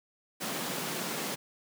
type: high-pass noise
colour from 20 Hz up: pink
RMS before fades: -35 dBFS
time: 0.4-1.36 s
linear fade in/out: 20 ms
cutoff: 150 Hz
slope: 48 dB/octave
effects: none